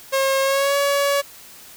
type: tone with pitch glide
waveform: sawtooth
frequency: 539 to 564.5 Hz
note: C#5 to C#5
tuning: -49 to +31 cents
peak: -13 dBFS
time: 0.12-1.22 s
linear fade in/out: 20 ms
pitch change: +80 cents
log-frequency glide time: 0.42-0.76 s
effects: white hiss -43 dBFS RMS until 1.76 s